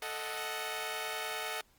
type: chord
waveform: 10% pulse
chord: D# diminished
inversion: second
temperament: equal with one note detuned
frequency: 440 / 625.1 / 740 Hz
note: A4 / D#5 / F#5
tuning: 0 / +8 / 0 cents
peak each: -32 dBFS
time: 0.02-1.61 s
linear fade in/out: 2 ms
effects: pink hiss -67 dBFS RMS until 1.78 s + Opus 24 kbps